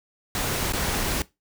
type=noise with dropouts; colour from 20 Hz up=pink; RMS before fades=-26 dBFS; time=0.35-1.22 s; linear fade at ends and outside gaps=1 ms; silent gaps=0.723-0.734 s; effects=noise-tail reverb RT60 0.2 s tail -19 dB re dry